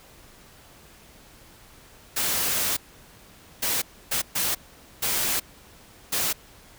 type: noise bursts at uneven times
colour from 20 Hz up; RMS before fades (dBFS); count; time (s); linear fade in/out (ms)
white; -25; 6; 2.16-2.77 / 3.62-3.82 / 4.11-4.22 / 4.35-4.55 / 5.02-5.4 / 6.12-6.33; 10
effects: pink hiss -51 dBFS RMS until 6.78 s